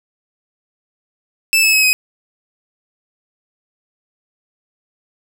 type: tone with pitch steps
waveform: sawtooth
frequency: 2637 / 2598 / 2559 / 2521 Hz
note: E7 / E7 / D#7 / D#7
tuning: 0 / -26 / +48 / +22 cents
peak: -7 dBFS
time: 1.53-1.93 s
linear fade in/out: 0 ms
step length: 100 ms
effects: none